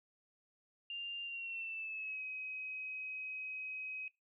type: tone with pitch glide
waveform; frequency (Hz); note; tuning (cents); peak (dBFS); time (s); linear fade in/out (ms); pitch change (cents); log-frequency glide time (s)
sine; 2794 to 2533; F7 to D#7; 0 to +30; -40; 0.9-4.08; 2; -170; 1.23-2.23
effects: noise-tail reverb RT60 0.2 s tail -21 dB re dry